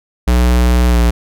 square tone with pitch glide, 60.9 to 58.93 Hz, B1 to A#1, -24 to +19 cents, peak -9 dBFS, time 0.27-1.11 s, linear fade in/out 10 ms, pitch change -57 cents, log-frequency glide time 0.89-0.97 s, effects none

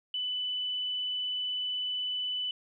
sine tone, 2992 Hz, F#7, 19 cents sharp, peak -30 dBFS, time 0.14-2.51 s, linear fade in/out 2 ms, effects none

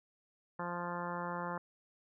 harmonic tone, 174.61 Hz, F3, in tune, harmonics 1 / 2 / 3 / 4 / 5 / 6 / 7 / 8 / 9 / 10, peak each -43 / -48 / -44 / -49 / -43 / -43 / -48 / -47 / -54 / -51 dBFS, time 0.59-1.58 s, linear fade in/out 5 ms, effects none

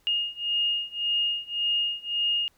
sine beating tone pair, 2845 / 2846.8 Hz, F7 / F7, +31 / +33 cents, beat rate 1.8 Hz, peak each -28 / -27 dBFS, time 0.07-2.48 s, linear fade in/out 0 ms, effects pink hiss -65 dBFS RMS until 2.57 s

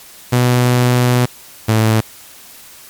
sawtooth tone pair in turn, 123.7 / 110.4 Hz, B2 / A2, +3 / +6 cents, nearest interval major second, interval 197 cents, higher first, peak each -6 dBFS, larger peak neither, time 0.32-1.26 / 1.68-2.01 s, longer first, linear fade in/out 10 ms, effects white hiss -39 dBFS RMS until 2.89 s + MP3 96 kbps

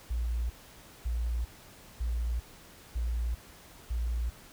sine tone bursts, 58.5 Hz, A#1, 7 cents sharp, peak -28 dBFS, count 5, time 0.1-4.3 s, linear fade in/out 10 ms, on 400 ms, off 550 ms, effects pink hiss -53 dBFS RMS until 4.52 s

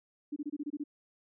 sine tone bursts, 293.7 Hz, D4, in tune, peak -33 dBFS, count 8, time 0.32-0.839 s, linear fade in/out 10 ms, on 43 ms, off 25 ms, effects none

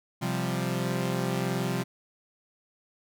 sawtooth chord, C suspended fourth, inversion none, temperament equal, 130.81 / 174.61 / 196 Hz, C3 / F3 / G3, 0 / 0 / 0 cents, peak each -27 / -27 / -29 dBFS, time 0.21-1.84 s, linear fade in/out 20 ms, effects none

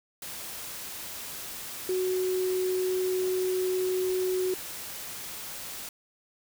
sine tone in noise, 370 Hz, F#4, in tune, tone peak -25 dBFS, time 1.89-4.54 s, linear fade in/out 2 ms, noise white, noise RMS -39 dBFS, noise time 0.22-5.89 s, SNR +11 dB, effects none

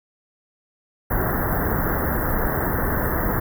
pink band-stop noise, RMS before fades -22 dBFS, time 1.1-3.4 s, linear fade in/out 10 ms, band 1900 to 12000 Hz, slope 96 dB/octave, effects none

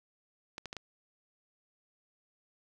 clicks, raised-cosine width 0.2 ms, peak -23 dBFS, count 4, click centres 0.581 / 0.657 / 0.729 / 0.767 s, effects none

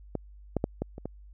clicks, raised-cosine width 2 ms, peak -16 / -13 / -12 / -16 / -27 / -20 dBFS, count 6, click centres 0.153 / 0.567 / 0.641 / 0.82 / 0.981 / 1.056 s, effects added 50 Hz sine -47 dBFS peak until 1.33 s

